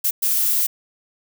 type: noise bursts at uneven times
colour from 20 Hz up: violet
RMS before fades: -19 dBFS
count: 2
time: 0.04-0.11 / 0.22-0.67 s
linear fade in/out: 10 ms
effects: none